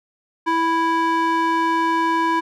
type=tone with band-pass filter; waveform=square; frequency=329.6 Hz; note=E4; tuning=in tune; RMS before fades=-19 dBFS; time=0.46-2.41 s; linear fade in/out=20 ms; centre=1100 Hz; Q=1.7; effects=none